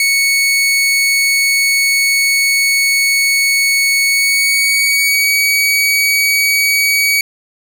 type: tone with pitch glide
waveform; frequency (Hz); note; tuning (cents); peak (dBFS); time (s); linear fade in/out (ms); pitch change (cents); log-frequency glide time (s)
sawtooth; 2217 to 2260; C#7 to C#7; 0 to +33; -7; 0-7.21; 2; +33; 4.06-5.33
effects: none